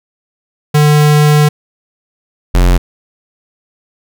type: tone pair in turn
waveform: square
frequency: 149.4 / 44.42 Hz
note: D3 / F1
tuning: +30 / +30 cents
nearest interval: octave + major sixth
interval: 2100 cents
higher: first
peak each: -6 dBFS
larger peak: neither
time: 0.74-1.49 / 2.54-2.78 s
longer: first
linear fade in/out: 10 ms
effects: none